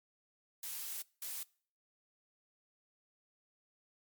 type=noise bursts at uneven times; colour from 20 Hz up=blue; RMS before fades=-42 dBFS; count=2; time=0.63-1.02 / 1.22-1.43 s; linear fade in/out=2 ms; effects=noise-tail reverb RT60 0.5 s tail -24 dB re dry + MP3 96 kbps